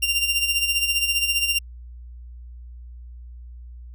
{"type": "tone with tremolo", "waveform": "sawtooth", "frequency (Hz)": 2781, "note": "F7", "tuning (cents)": -8, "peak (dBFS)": -14, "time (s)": [0.02, 1.59], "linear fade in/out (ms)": 10, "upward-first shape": "sine", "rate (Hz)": 15, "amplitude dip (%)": 60, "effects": ["added 60 Hz sine -37 dBFS peak until 3.94 s"]}